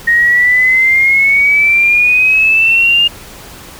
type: exponential sweep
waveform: sine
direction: up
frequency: 1864.7 to 2833 Hz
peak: -6 dBFS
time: 0.07-3.08 s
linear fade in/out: 10 ms
effects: pink hiss -33 dBFS RMS until 3.79 s